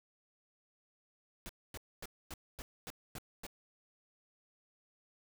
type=noise bursts; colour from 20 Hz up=pink; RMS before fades=-45 dBFS; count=8; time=1.46-3.466 s; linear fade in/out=0 ms; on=32 ms; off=250 ms; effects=none